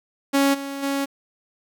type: tone with level steps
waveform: sawtooth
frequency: 277.2 Hz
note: C#4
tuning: in tune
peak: -12 / -25 / -18 dBFS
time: 0.33-1.06 s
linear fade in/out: 20 ms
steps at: 0.53 / 0.82 s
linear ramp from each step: 20 ms
effects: 9-bit